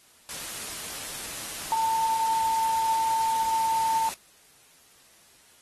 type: tone in noise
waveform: sine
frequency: 895 Hz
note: A5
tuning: 29 cents sharp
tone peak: -22 dBFS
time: 1.72-4.09 s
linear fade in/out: 0 ms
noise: white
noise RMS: -36 dBFS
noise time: 0.29-4.14 s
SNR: +11 dB
effects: white hiss -57 dBFS RMS until 5.61 s + AAC 32 kbps